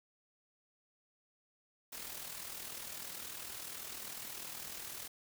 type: noise with amplitude modulation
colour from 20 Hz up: white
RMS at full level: -43 dBFS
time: 1.92-5.08 s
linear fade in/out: 10 ms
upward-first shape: sine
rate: 40 Hz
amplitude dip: 55%
effects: none